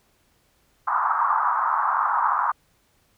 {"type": "band-pass noise", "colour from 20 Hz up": "pink", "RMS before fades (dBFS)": -22, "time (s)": [0.87, 2.52], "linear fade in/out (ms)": 10, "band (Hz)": [900, 1300], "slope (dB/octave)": 48, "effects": ["pink hiss -64 dBFS RMS until 3.17 s"]}